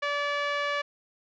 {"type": "tone with low-pass filter", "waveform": "5% pulse", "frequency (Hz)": 577, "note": "D5", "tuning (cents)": -31, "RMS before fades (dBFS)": -29, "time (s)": [0.02, 0.82], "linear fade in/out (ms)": 10, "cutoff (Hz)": 1900, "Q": 0.91, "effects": ["resampled to 16000 Hz"]}